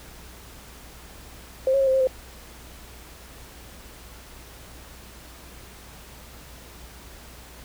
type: tone with pitch steps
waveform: sine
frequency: 526 / 547 / 539 / 524 / 531 / 518 Hz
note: C5 / C#5 / C#5 / C5 / C5 / C5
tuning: +9 / -23 / -49 / +2 / +25 / -17 cents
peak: -17 dBFS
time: 1.67-2.072 s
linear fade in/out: 2 ms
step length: 67 ms
effects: added 60 Hz sine -47 dBFS peak until 7.64 s + pink hiss -46 dBFS RMS until 7.64 s